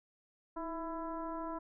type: tone with frequency modulation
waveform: sine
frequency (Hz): 659.3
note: E5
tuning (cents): 0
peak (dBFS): -37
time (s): 0.56-1.59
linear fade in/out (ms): 10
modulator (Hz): 338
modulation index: 1.6
effects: none